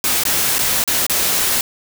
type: noise with dropouts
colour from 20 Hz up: white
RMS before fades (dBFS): -17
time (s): 0.04-1.61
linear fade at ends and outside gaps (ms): 1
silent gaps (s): 0.236-0.252 / 0.584-0.59 / 0.84-0.876 / 1.066-1.097
effects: none